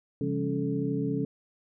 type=tone cluster; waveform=sine; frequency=135.5 / 169.7 / 200.8 / 278.3 / 435.1 Hz; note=C#3 / F3 / G3 / C#4 / A4; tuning=-39 / -49 / +42 / +7 / -19 cents; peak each=-33 / -34 / -35 / -30 / -34 dBFS; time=0.21-1.25 s; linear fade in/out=2 ms; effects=none